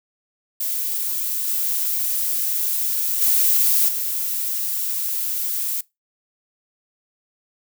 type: noise with level steps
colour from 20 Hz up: violet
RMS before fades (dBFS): -24 / -22 / -17 / -24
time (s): 0.6-5.81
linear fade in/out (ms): 5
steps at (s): 1.47 / 3.21 / 3.88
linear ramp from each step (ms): 10
effects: noise-tail reverb RT60 0.2 s tail -22 dB re dry